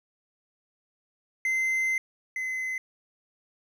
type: tone pair in turn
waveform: triangle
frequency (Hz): 2069 / 2044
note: C7 / C7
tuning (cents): -20 / -41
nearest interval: unison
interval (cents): 21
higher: first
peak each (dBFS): -22 / -27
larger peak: first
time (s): 1.45-1.98 / 2.36-2.78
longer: first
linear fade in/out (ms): 2
effects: none